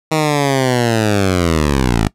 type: linear sweep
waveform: 10% pulse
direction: down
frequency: 159.1 to 50.7 Hz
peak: -4 dBFS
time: 0.11-2.08 s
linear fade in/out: 10 ms
effects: noise-tail reverb RT60 0.1 s tail -20 dB re dry + low-pass 11000 Hz 12 dB/octave